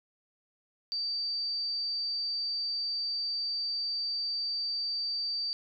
sine tone, 4637 Hz, D8, 23 cents flat, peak -30 dBFS, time 0.92-5.53 s, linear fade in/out 0 ms, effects none

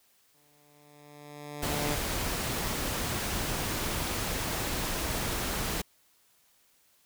10% pulse tone with exponential growth, 146.83 Hz, D3, in tune, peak -21 dBFS, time 0.34-1.95 s, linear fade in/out 5 ms, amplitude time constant 350 ms
pink noise, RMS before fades -32 dBFS, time 1.62-5.82 s, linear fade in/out 10 ms
effects white hiss -66 dBFS RMS until 7.05 s

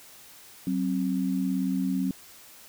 sine tone pair together, 188.23 / 266.2 Hz, F#3 / C4, +30 / +30 cents, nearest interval tritone, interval 600 cents, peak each -27 dBFS, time 0.67-2.11 s, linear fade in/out 2 ms, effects white hiss -50 dBFS RMS until 2.68 s

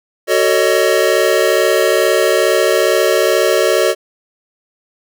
square chord, D# half-diminished seventh, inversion first, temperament just, 373.4 / 448 / 560 / 622.3 Hz, F#4 / A4 / C#5 / D#5, +16 / +31 / +18 / 0 cents, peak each -17 dBFS, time 0.27-3.95 s, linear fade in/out 50 ms, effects none

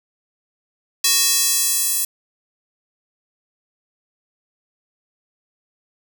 square tone with high-pass filter sweep, 370 Hz, F#4, in tune, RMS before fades -18 dBFS, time 1.04-2.05 s, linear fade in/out 5 ms, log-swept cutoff 4600 to 10000 Hz, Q 0.94, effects none

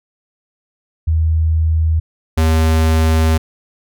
sine / square tone pair in turn, 80 / 80 Hz, D#2 / D#2, +49 / +49 cents, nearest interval unison, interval 0 cents, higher neither, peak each -11 dBFS, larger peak neither, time 1.07-2 / 2.37-3.38 s, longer second, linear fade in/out 10 ms, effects none

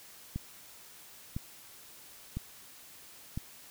click train, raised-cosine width 5 ms, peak -22 dBFS, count 4, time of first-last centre 0.36-3.375 s, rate 0.995 Hz, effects white hiss -53 dBFS RMS until 3.7 s

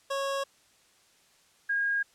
25% pulse / sine tone pair in turn, 550 / 1628.7 Hz, C#5 / G#6, -14 / -34 cents, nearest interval octave + perfect fifth, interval 1880 cents, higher second, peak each -25 dBFS, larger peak neither, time 0.1-0.44 / 1.69-2.03 s, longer neither, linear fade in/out 10 ms, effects white hiss -63 dBFS RMS until 2.14 s + low-pass 9000 Hz 12 dB/octave

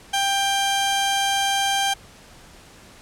sawtooth tone pair together, 790.5 / 1581 Hz, G5 / G6, +14 / +14 cents, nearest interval octave, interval 1200 cents, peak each -17 dBFS, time 0.13-1.94 s, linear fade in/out 10 ms, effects pink hiss -47 dBFS RMS until 3.01 s + low-pass 10000 Hz 12 dB/octave

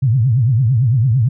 sine tone with vibrato, 121.7 Hz, B2, 25 cents flat, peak -10 dBFS, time 0.02-1.29 s, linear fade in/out 10 ms, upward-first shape triangle, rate 8.9 Hz, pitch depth 270 cents each way, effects none

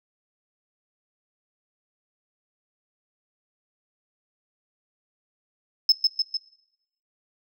sine tone with echo, 5210 Hz, E8, 21 cents flat, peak -11 dBFS, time 5.89-5.92 s, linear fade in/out 2 ms, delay 150 ms, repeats 3, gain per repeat -4 dB, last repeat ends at 6.37 s, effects noise-tail reverb RT60 0.8 s tail -19 dB re dry + tanh soft clip ceiling -11 dBFS

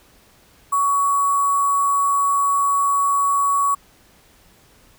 sine tone with sample-and-hold, 1124 Hz, C#6, 24 cents sharp, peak -15 dBFS, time 0.72-3.75 s, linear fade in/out 10 ms, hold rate 8820 Hz, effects pink hiss -53 dBFS RMS until 4.98 s

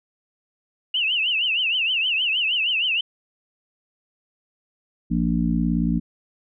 sine tone with vibrato, 2808 Hz, F7, 9 cents sharp, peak -19 dBFS, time 0.94-3.01 s, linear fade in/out 5 ms, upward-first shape triangle, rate 6.4 Hz, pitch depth 190 cents each way
harmonic tone, 58.27 Hz, A#1, in tune, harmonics 1 / 3 / 4 / 5, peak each -27 / -22 / -23 / -27 dBFS, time 5.1-6 s, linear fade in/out 20 ms
effects none

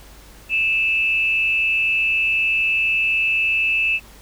sine tone with frequency modulation, 2632 Hz, E7, 3 cents flat, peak -16 dBFS, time 0.49-4 s, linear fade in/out 50 ms, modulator 200 Hz, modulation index 0.38, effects added 50 Hz sine -45 dBFS peak until 4.21 s + pink hiss -46 dBFS RMS until 4.21 s

